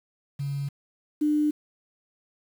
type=tone pair in turn; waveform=sine; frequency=140.5 / 300 Hz; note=C#3 / D4; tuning=+24 / +37 cents; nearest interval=octave + minor second; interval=1313 cents; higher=second; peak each=-27 / -20 dBFS; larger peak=second; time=0.39-0.69 / 1.21-1.51 s; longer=neither; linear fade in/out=10 ms; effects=8-bit